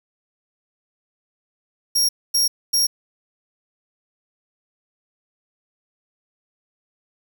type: tone bursts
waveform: sawtooth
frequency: 5588 Hz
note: F8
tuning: in tune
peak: -13 dBFS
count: 3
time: 1.95-2.87 s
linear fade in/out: 10 ms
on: 140 ms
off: 250 ms
effects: 8-bit